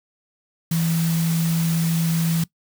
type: tone in noise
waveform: sine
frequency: 164.81 Hz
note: E3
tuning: in tune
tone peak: -18 dBFS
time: 0.71-2.44 s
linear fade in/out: 5 ms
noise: white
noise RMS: -31 dBFS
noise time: 0.71-2.44 s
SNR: +10 dB
effects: noise-tail reverb RT60 0.1 s tail -20 dB re dry